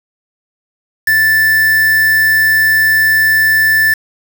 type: tone with quantisation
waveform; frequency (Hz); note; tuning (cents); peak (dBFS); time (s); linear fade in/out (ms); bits
triangle; 1760; A6; 0; -6; 1.07-3.94; 5; 3
effects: none